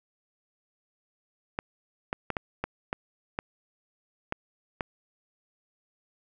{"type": "clicks", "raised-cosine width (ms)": 0.5, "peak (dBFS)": -14, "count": 9, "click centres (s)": [1.589, 2.129, 2.303, 2.368, 2.64, 2.929, 3.389, 4.324, 4.808], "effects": []}